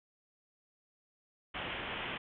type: low-pass noise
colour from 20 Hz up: white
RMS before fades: -40 dBFS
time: 1.54-2.18 s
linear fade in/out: 10 ms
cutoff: 3300 Hz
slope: 96 dB/octave
effects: none